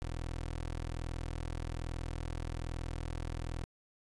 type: tone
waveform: 20% pulse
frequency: 41.2 Hz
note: E1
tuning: in tune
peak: -32 dBFS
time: 0.02-3.64 s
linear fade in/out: 0 ms
effects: resampled to 24000 Hz